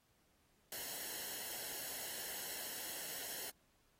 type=noise with comb filter; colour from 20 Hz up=white; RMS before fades=-45 dBFS; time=0.72-3.5 s; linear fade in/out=2 ms; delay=0.83 ms; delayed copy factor=-0.65; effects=pink hiss -75 dBFS RMS until 3.99 s + AAC 48 kbps